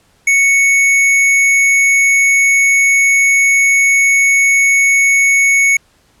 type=tone with hard clipping; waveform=triangle; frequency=2217 Hz; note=C#7; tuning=in tune; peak=-9 dBFS; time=0.27-5.77 s; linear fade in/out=5 ms; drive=18 dB; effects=pink hiss -53 dBFS RMS until 6.2 s + low-pass 11000 Hz 12 dB/octave